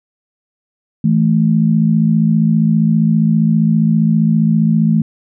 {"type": "tone pair together", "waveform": "sine", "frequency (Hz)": [163.37, 218.4], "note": ["E3", "A3"], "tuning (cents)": [-15, -13], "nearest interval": "perfect fourth", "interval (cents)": 502, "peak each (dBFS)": -12, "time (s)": [1.04, 5.02], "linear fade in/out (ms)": 5, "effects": []}